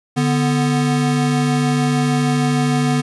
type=tone pair together; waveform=square; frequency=146.83 / 246.9 Hz; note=D3 / B3; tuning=0 / 0 cents; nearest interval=major sixth; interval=900 cents; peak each=-18 dBFS; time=0.16-3.02 s; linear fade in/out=20 ms; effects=resampled to 24000 Hz + 9-bit